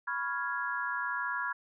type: chord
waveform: sine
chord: C# dominant seventh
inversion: third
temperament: equal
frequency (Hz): 987.8 / 1108.7 / 1396.9 / 1661.2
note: B5 / C#6 / E#6 / G#6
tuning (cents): 0 / 0 / 0 / 0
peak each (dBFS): -37 / -40 / -36 / -35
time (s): 0.07-1.53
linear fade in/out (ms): 10
effects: none

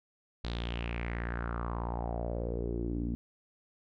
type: tone with low-pass filter sweep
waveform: sawtooth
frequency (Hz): 58.4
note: A#1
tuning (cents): +4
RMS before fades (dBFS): -35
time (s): 0.44-3.15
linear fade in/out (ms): 0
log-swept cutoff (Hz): 4100 to 250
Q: 4.6
effects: none

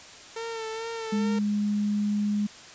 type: tone with vibrato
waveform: sawtooth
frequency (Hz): 450.6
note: A4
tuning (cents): +41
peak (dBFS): -28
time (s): 0.36-1.39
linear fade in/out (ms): 5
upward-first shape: sine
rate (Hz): 2.3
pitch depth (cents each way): 35
type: tone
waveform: sine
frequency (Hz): 207.2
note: G#3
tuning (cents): -4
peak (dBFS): -23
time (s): 1.12-2.47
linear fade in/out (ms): 10
effects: white hiss -46 dBFS RMS until 2.74 s + resampled to 16000 Hz

